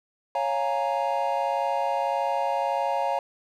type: chord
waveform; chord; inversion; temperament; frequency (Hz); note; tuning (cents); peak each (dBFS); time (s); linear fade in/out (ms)
triangle; Bb minor seventh; first; equal; 554.4 / 698.5 / 830.6 / 932.3; Db5 / F5 / Ab5 / Bb5; 0 / 0 / 0 / 0; -27; 0.35-3.19; 2
effects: none